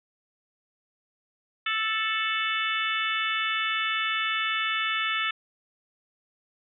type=harmonic tone with a mistuned harmonic; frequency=440 Hz; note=A4; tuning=in tune; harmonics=3 / 4 / 5 / 6 / 7 / 8; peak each=-30 / -31 / -32 / -33 / -33 / -34 dBFS; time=1.66-5.31 s; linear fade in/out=5 ms; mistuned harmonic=7; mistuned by=-54 cents; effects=none